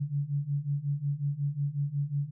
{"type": "beating tone pair", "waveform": "sine", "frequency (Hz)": [140, 145.5], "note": ["C#3", "D3"], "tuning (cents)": [18, -16], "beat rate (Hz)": 5.5, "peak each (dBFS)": [-32, -30], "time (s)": [0, 2.31], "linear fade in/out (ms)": 20, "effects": []}